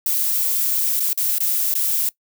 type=noise with dropouts; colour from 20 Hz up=violet; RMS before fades=-20 dBFS; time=0.06-2.09 s; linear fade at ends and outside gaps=2 ms; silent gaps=0.997-1.003 / 1.131-1.175 / 1.384-1.404 / 1.74-1.752 s; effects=noise-tail reverb RT60 0.1 s tail -21 dB re dry